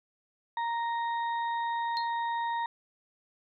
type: harmonic tone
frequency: 932.3 Hz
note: A#5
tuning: in tune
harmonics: 1 / 2 / 4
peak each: -29 / -39 / -46 dBFS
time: 0.57-2.66 s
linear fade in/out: 2 ms
type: tone with exponential decay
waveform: sine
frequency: 4208 Hz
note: C8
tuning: 9 cents sharp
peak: -29 dBFS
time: 1.97-2.1 s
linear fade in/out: 0 ms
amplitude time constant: 28 ms
effects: none